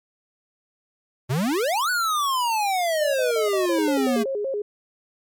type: exponential two-way sweep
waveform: square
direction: up then down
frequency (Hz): 116.54 to 1500 to 222.1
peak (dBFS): -21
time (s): 1.29-4.24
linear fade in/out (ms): 20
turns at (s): 1.9
type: tone bursts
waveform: sine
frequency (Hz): 622.3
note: D#5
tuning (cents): 0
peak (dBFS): -24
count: 4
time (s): 3.01-3.659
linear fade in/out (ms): 5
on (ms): 130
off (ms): 43
type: tone with vibrato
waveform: sine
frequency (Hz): 472.6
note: A#4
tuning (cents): +24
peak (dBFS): -23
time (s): 3.69-4.62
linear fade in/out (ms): 5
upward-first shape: square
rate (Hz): 5.3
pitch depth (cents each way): 230
effects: MP3 96 kbps